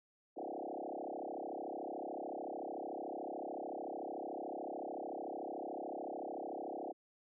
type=tone with frequency modulation; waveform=sine; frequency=540 Hz; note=C#5; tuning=45 cents flat; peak=-40 dBFS; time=0.36-6.93 s; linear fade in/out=20 ms; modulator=33.6 Hz; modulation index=7.5; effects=none